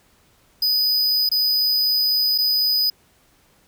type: tone with dropouts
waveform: square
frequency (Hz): 4982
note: D#8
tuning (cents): +1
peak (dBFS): -17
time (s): 0.62-2.9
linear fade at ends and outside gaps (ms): 5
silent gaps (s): 1.291-1.315 / 2.38-2.384
effects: pink hiss -58 dBFS RMS until 3.67 s